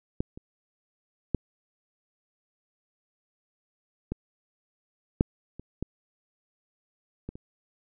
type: clicks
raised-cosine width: 3 ms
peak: -14 / -29 / -11 / -17 / -6 / -27 / -17 / -22 / -29 dBFS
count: 9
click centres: 0.205 / 0.375 / 1.347 / 4.12 / 5.209 / 5.596 / 5.826 / 7.29 / 7.355 s
effects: none